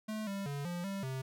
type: tone with pitch steps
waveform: square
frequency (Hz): 216.1 / 197.5 / 142.2 / 174.8 / 196.3 / 131.7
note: A3 / G3 / C#3 / F3 / G3 / C3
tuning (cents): -31 / +13 / +45 / +2 / +3 / +12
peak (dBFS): -37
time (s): 0.08-1.22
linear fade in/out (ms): 10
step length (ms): 190
effects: none